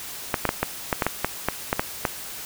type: clicks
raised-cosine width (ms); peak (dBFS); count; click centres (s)
0.5; -5; 12; 0.342 / 0.453 / 0.491 / 0.63 / 0.928 / 1.022 / 1.066 / 1.246 / 1.486 / 1.729 / 1.795 / 2.052
effects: white hiss -36 dBFS RMS until 2.45 s